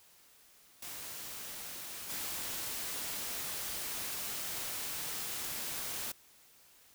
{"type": "noise with level steps", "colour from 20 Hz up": "white", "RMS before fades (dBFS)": [-44, -39], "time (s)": [0.82, 6.12], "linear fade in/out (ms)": 5, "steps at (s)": 2.09, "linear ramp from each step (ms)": 10, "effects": ["white hiss -62 dBFS RMS until 6.94 s"]}